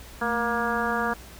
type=harmonic tone with a mistuned harmonic; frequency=236.2 Hz; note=A#3; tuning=23 cents sharp; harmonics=1 / 2 / 3 / 4 / 5 / 6 / 7; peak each=-31 / -31 / -31 / -31 / -31 / -31 / -31 dBFS; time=0.21-1.14 s; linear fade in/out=10 ms; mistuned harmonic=1; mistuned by=-92 cents; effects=added 60 Hz sine -46 dBFS peak until 1.39 s + pink hiss -46 dBFS RMS until 1.39 s